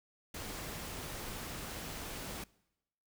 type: noise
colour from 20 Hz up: pink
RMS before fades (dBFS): -43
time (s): 0.34-2.44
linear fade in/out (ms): 5
effects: noise-tail reverb RT60 0.9 s tail -23 dB re dry

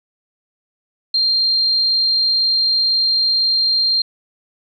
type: tone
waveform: sine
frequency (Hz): 4186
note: C8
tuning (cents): 0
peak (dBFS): -13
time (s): 1.14-4.02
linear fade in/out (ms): 5
effects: none

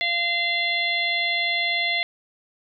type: harmonic tone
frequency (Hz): 689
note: F5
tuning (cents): -24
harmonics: 1 / 3 / 4 / 5 / 6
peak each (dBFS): -31 / -23 / -33 / -27 / -31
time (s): 0.01-2.03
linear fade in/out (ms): 0
effects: none

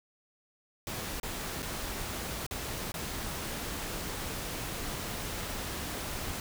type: noise with dropouts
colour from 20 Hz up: pink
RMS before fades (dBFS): -37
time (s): 0.87-6.4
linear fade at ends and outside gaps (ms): 1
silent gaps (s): 1.199-1.231 / 1.622-1.627 / 2.465-2.51 / 2.919-2.941
effects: none

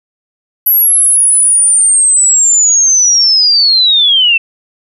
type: linear sweep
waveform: sine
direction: down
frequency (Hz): 11760 to 2637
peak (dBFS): -5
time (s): 0.66-4.38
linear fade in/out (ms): 10
effects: none

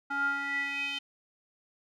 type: tone with band-pass filter sweep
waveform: square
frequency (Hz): 280.1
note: C#4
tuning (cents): +18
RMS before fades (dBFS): -32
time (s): 0.1-0.99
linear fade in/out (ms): 10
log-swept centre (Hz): 1200 to 3000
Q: 7.7
effects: none

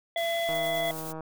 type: harmonic tone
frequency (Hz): 674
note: E5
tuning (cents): +38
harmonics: 1 / 3 / 5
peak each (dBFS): -27 / -34 / -35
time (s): 0.16-0.91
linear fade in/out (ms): 2
type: noise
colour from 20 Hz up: white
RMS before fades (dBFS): -43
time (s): 0.17-0.54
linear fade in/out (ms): 5
type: click train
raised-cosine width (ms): 1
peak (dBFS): -25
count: 115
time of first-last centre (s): 0.49-1.207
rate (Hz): 159
type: noise with tremolo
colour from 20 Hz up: blue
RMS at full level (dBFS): -39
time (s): 0.53-1.13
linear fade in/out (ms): 20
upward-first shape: triangle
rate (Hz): 9.3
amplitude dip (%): 45
effects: none

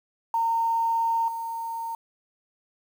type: tone with level steps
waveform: sine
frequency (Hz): 916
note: A#5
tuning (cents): -31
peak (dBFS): -21 / -29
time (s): 0.34-1.95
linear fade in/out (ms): 2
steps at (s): 1.28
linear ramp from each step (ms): 2
effects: 8-bit

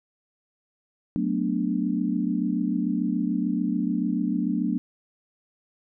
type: chord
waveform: sine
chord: B minor seventh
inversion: second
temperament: equal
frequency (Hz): 185 / 220 / 246.9 / 293.7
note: F#3 / A3 / B3 / D4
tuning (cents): 0 / 0 / 0 / 0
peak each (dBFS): -28 / -28 / -28 / -28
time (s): 1.16-4.78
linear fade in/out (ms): 0
effects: none

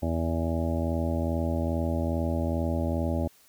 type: harmonic tone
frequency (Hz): 82.41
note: E2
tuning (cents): 0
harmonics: 1 / 2 / 3 / 4 / 5 / 6 / 7 / 8 / 10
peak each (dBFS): -28 / -35 / -31 / -35 / -43 / -44 / -34 / -38 / -41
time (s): 0.02-3.28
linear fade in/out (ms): 10
effects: white hiss -59 dBFS RMS until 3.48 s

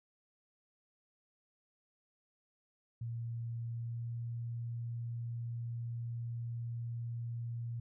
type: tone with pitch glide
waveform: sine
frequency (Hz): 116.54 to 117.55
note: A#2 to A#2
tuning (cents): 0 to +15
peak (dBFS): -37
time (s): 3.01-7.8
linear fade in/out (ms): 5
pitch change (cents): +15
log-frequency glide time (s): 3.7-4.11
effects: none

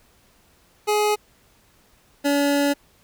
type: tone pair in turn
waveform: 25% pulse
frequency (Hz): 420 / 284.8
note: G#4 / C#4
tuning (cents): +19 / +47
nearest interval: perfect fifth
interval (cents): 672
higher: first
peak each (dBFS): -14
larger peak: neither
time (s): 0.87-1.16 / 2.24-2.74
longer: second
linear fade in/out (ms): 20
effects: pink hiss -58 dBFS RMS until 3.03 s

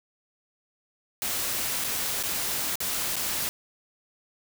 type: noise with dropouts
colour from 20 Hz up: white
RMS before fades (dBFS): -29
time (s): 1.22-3.49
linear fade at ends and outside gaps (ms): 0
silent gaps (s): 1.84-1.845 / 2.228-2.236 / 2.756-2.804 / 3.157-3.165
effects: none

